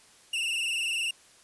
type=tone with vibrato; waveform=45% pulse; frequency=2749 Hz; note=F7; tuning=28 cents flat; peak=-27 dBFS; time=0.33-1.11 s; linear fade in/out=5 ms; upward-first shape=sine; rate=20 Hz; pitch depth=81 cents each way; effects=white hiss -57 dBFS RMS until 1.43 s + resampled to 24000 Hz